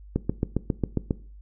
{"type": "click train", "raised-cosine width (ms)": 3, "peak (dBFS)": -10, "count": 8, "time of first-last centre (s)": [0.16, 1.109], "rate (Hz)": 7.38, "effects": ["noise-tail reverb RT60 0.4 s tail -18 dB re dry", "added 50 Hz sine -43 dBFS peak until 1.41 s"]}